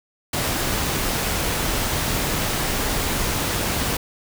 pink noise, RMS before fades -23 dBFS, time 0.33-3.97 s, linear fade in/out 5 ms, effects none

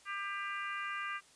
harmonic tone, 398.3 Hz, G4, 28 cents sharp, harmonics 3 / 4 / 5 / 6 / 7, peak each -40 / -42 / -44 / -46 / -47 dBFS, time 0.05-1.21 s, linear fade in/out 50 ms, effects white hiss -62 dBFS RMS until 1.35 s + resampled to 22050 Hz

